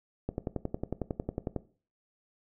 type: click train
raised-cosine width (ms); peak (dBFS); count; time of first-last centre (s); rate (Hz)
2; -18; 15; 0.29-1.563; 11
effects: noise-tail reverb RT60 0.4 s tail -17 dB re dry